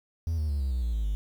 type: tone with pitch steps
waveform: triangle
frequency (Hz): 82.41 / 76.89 / 71.74 / 66.94 / 62.46 / 58.27 / 54.37 / 50.73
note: E2 / D#2 / D2 / C2 / B1 / A#1 / A1 / G#1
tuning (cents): 0 / -20 / -40 / +40 / +20 / 0 / -20 / -40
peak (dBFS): -23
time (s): 0.27-1.15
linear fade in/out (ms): 0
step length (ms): 110
effects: tanh soft clip ceiling -19 dBFS + 9-bit